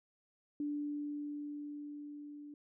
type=tone with level ramp; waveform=sine; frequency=292.8 Hz; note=D4; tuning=5 cents flat; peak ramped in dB=-34 to -47 dBFS; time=0.6-2.54 s; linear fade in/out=2 ms; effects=none